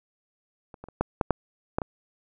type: clicks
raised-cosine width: 1 ms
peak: -29 / -26 / -29 / -9 / -8 / -6 / -10 / -16 dBFS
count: 8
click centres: 0.742 / 0.84 / 0.886 / 1.01 / 1.212 / 1.307 / 1.785 / 1.818 s
effects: none